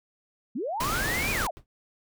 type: linear two-way sweep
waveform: sine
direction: up then down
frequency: 193.1 to 2489 to 545 Hz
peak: -28 dBFS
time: 0.55-1.51 s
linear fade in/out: 10 ms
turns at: 1.31 s
type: noise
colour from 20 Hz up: pink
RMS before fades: -30 dBFS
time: 0.8-1.47 s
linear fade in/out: 5 ms
type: noise with exponential decay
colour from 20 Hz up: brown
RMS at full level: -37 dBFS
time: 1.57-1.66 s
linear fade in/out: 0 ms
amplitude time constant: 18 ms
effects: none